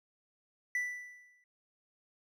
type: tone with exponential decay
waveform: triangle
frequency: 1975.5 Hz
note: B6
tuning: in tune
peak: -27 dBFS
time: 0.75-1.44 s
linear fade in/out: 2 ms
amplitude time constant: 150 ms
effects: none